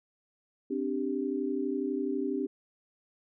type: chord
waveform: sine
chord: C suspended second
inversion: none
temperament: equal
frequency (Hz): 261.6 / 293.7 / 392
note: C4 / D4 / G4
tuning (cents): 0 / 0 / 0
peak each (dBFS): -33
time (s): 0.7-2.47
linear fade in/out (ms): 10
effects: none